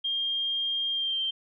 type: tone with pitch glide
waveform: sine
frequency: 3211 to 3143 Hz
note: G7 to G7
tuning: +41 to +4 cents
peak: -26 dBFS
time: 0.04-1.31 s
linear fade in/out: 10 ms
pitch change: -37 cents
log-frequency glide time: 0.91-1.2 s
effects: none